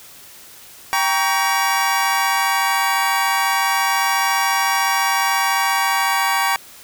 25% pulse chord, G diminished, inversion none, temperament just, 784 / 940.8 / 1128.9 Hz, G5 / Bb5 / Db6, 0 / +16 / +31 cents, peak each -17 dBFS, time 0.93-6.56 s, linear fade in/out 0 ms, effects white hiss -42 dBFS RMS until 6.83 s

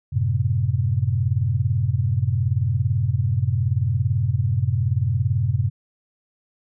sine chord, F# diminished, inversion none, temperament equal, 92.5 / 110 / 130.81 Hz, F#2 / A2 / C3, 0 / 0 / 0 cents, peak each -23 / -22 / -22 dBFS, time 0.12-5.7 s, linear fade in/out 20 ms, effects none

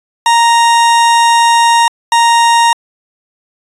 40% pulse tone bursts at uneven times, 932.3 Hz, A#5, in tune, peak -5 dBFS, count 2, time 0.26-1.88 / 2.12-2.73 s, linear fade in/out 2 ms, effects resampled to 24000 Hz

